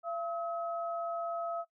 sine tone pair together, 679 / 1281.8 Hz, F5 / E6, -49 / -49 cents, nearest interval major seventh, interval 1100 cents, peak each -35 / -39 dBFS, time 0.03-1.65 s, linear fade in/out 50 ms, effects noise-tail reverb RT60 0.1 s tail -17 dB re dry

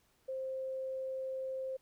sine tone, 526 Hz, C5, 9 cents sharp, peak -36 dBFS, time 0.28-1.77 s, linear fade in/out 10 ms, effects pink hiss -72 dBFS RMS until 1.81 s

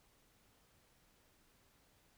silence, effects pink hiss -71 dBFS RMS until 2.17 s

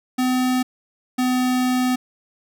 square tone pair in turn, 254.1 / 252.7 Hz, B3 / B3, +49 / +40 cents, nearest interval unison, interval 9 cents, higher first, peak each -18 dBFS, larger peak neither, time 0.18-0.63 / 1.18-1.96 s, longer second, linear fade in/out 10 ms, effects none

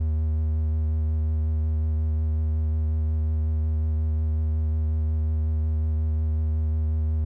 triangle tone with vibrato, 78 Hz, D#2, 5 cents sharp, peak -19 dBFS, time 0-7.25 s, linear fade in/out 10 ms, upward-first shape triangle, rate 5.5 Hz, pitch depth 19 cents each way, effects none

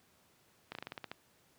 slowing click train, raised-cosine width 0.3 ms, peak -25 dBFS, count 9, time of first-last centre 0.72-1.115 s, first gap 31 ms, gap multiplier 1.13, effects pink hiss -68 dBFS RMS until 1.58 s + high-pass 100 Hz 12 dB/octave

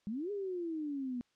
sine exponential two-way sweep, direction up then down, 196 to 417.2 to 239.5 Hz, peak -35 dBFS, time 0.07-1.21 s, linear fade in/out 0 ms, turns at 0.31 s, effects white hiss -75 dBFS RMS until 1.35 s + low-pass 5000 Hz 12 dB/octave

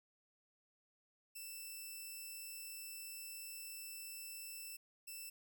5% pulse tone bursts at uneven times, 2657 Hz, E7, 13 cents sharp, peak -38 dBFS, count 2, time 1.35-4.77 / 5.07-5.3 s, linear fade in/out 10 ms, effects none

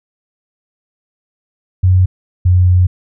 sine tone pair in turn, 92.2 / 90.46 Hz, F#2 / F#2, -6 / -39 cents, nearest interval unison, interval 33 cents, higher first, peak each -6 dBFS, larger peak neither, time 1.83-2.06 / 2.45-2.87 s, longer second, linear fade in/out 10 ms, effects none

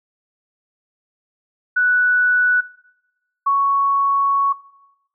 sine tone pair in turn, 1480 / 1111.6 Hz, F#6 / C#6, 0 / +4 cents, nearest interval perfect fourth, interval 496 cents, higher first, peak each -13 dBFS, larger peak neither, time 1.76-2.61 / 3.46-4.53 s, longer second, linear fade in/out 10 ms, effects noise-tail reverb RT60 1.0 s tail -21 dB re dry

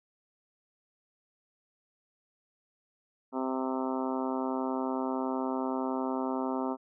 harmonic tone, 130.81 Hz, C3, in tune, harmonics 2 / 3 / 4 / 5 / 6 / 7 / 8 / 9 / 10, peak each -32 / -37 / -40 / -39 / -41 / -38 / -44 / -44 / -45 dBFS, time 3.32-6.77 s, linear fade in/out 50 ms, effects none

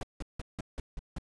brown noise bursts, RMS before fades -36 dBFS, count 7, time 0.01-1.184 s, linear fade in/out 2 ms, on 22 ms, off 170 ms, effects resampled to 24000 Hz

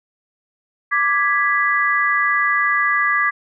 sine chord, G# diminished, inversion second, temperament equal, 1174.7 / 1661.2 / 1975.5 Hz, D6 / G#6 / B6, 0 / 0 / 0 cents, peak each -19 dBFS, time 0.91-3.31 s, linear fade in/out 20 ms, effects none

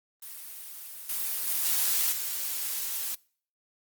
blue noise with level steps, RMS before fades -42 / -31 / -28 / -26 / -32 dBFS, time 0.22-3.15 s, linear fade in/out 5 ms, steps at 1.09 / 1.47 / 1.65 / 2.12 s, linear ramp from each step 5 ms, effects noise-tail reverb RT60 0.5 s tail -25 dB re dry + Opus 32 kbps

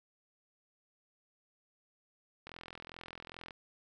click train, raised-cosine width 0.3 ms, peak -30 dBFS, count 45, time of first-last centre 2.47-3.508 s, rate 42.4 Hz, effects none

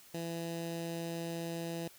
15% pulse tone with notch filter, 167.3 Hz, E3, 26 cents sharp, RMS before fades -39 dBFS, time 0.14-1.88 s, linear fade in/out 5 ms, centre 1400 Hz, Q 1.5, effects white hiss -58 dBFS RMS until 1.98 s

